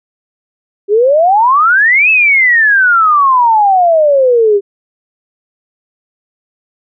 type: exponential two-way sweep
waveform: sine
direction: up then down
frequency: 392 to 2637 to 392 Hz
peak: -5 dBFS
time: 0.88-4.61 s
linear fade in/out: 50 ms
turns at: 2.1 s
effects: none